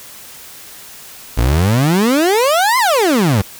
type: exponential two-way sweep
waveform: 30% pulse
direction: up then down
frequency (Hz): 53 to 1064 to 90.8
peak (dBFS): -8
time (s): 1.37-3.42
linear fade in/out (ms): 10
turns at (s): 2.78
effects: white hiss -36 dBFS RMS until 3.59 s